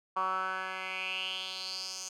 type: tone with band-pass filter sweep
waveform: 10% pulse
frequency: 187.8 Hz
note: F#3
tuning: 26 cents sharp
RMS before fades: -36 dBFS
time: 0.16-2.09 s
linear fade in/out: 10 ms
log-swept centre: 1100 to 6300 Hz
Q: 5.2
effects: none